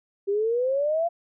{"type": "exponential sweep", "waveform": "sine", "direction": "up", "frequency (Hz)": [391, 695], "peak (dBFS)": -21, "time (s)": [0.27, 1.09], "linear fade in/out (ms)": 20, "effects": []}